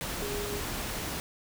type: tone in noise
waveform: sine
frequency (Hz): 409.9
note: G#4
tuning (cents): -23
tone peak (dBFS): -35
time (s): 0.22-0.6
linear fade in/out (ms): 0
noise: pink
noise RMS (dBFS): -35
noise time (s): 0.01-1.2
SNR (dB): -3
effects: none